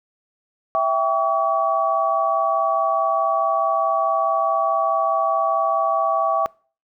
sine chord, C# diminished, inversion first, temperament equal with one note detuned, 659.3 / 784 / 1134.6 Hz, E5 / G5 / C#6, 0 / 0 / +40 cents, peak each -20 / -23 / -20 dBFS, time 0.75-6.46 s, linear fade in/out 0 ms, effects noise-tail reverb RT60 0.4 s tail -24 dB re dry

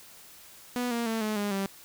sawtooth tone with pitch steps, 245.7 / 234.7 / 224.3 / 214.3 / 204.7 / 195.58 Hz, B3 / A#3 / A3 / A3 / G#3 / G3, -9 / +12 / +34 / -45 / -25 / -4 cents, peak -24 dBFS, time 0.76-1.66 s, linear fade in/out 0 ms, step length 150 ms, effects white hiss -51 dBFS RMS until 1.84 s

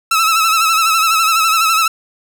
sawtooth tone with vibrato, 1310 Hz, E6, 11 cents flat, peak -7 dBFS, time 0.11-1.88 s, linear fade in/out 5 ms, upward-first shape sine, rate 12 Hz, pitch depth 54 cents each way, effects none

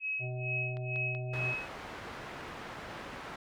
sine tone with tremolo, 2558 Hz, D#7, 47 cents sharp, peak -31 dBFS, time 0-1.71 s, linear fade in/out 50 ms, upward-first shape sine, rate 2.2 Hz, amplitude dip 95%
harmonic tone, 125.6 Hz, B2, 30 cents sharp, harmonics 1 / 3 / 5 / 6, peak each -35 / -46 / -44 / -52 dBFS, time 0.19-1.55 s, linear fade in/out 50 ms
click train, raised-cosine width 0.3 ms, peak -32 dBFS, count 5, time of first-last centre 0.77-1.529 s, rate 5.27 Hz
white low-pass noise, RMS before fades -44 dBFS, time 1.33-3.36 s, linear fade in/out 5 ms, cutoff 1600 Hz, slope 12 dB/octave
effects none

